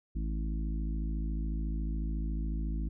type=harmonic tone; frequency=54 Hz; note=A1; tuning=32 cents flat; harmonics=1 / 3 / 4 / 5 / 6; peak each=-31 / -41 / -43 / -45 / -47 dBFS; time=0.15-2.89 s; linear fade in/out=10 ms; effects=none